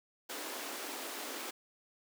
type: high-pass noise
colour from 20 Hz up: pink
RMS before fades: -42 dBFS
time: 0.29-1.51 s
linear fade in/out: 10 ms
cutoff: 260 Hz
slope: 48 dB/octave
effects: none